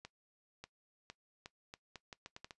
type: accelerating click train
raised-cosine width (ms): 0.2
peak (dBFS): -30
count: 11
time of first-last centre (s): 0.05-2.508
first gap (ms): 590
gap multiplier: 0.78
effects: noise-tail reverb RT60 0.1 s tail -18 dB re dry + resampled to 24000 Hz